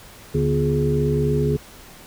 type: tone cluster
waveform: sine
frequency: 75.1 / 146.3 / 243.8 / 354.6 / 418.1 Hz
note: D2 / D3 / B3 / F4 / G#4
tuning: +39 / -6 / -22 / +26 / +12 cents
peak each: -27 / -20 / -26 / -29 / -22 dBFS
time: 0.34-1.57 s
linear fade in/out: 10 ms
effects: pink hiss -44 dBFS RMS until 2.06 s